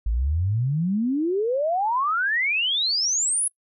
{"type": "exponential sweep", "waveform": "sine", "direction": "up", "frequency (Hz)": [51, 10800], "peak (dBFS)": -20, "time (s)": [0.06, 3.48], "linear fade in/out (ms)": 5, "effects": ["noise-tail reverb RT60 0.1 s tail -24 dB re dry"]}